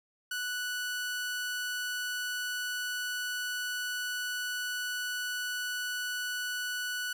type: tone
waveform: sawtooth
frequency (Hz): 1480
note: F#6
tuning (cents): 0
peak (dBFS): -29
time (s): 0.31-7.13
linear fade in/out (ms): 5
effects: none